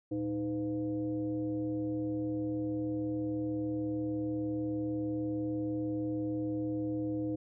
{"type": "tone with frequency modulation", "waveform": "sine", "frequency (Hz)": 311.1, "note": "D#4", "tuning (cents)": 0, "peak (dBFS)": -31, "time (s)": [0.11, 7.36], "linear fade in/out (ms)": 10, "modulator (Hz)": 194, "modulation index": 0.76, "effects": []}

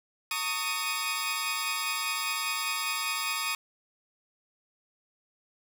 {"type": "tone cluster", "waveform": "15% pulse", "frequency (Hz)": [910, 1117, 1247, 2499], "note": ["A#5", "C#6", "D#6", "D#7"], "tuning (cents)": [-42, 13, 3, 7], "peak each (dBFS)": [-32, -28, -28, -27], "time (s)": [0.31, 3.55], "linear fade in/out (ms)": 2, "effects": []}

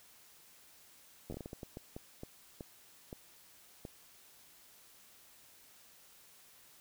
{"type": "slowing click train", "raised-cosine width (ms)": 2, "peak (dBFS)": -30, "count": 15, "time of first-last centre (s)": [1.3, 3.852], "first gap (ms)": 10, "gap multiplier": 1.39, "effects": ["white hiss -61 dBFS RMS until 6.8 s"]}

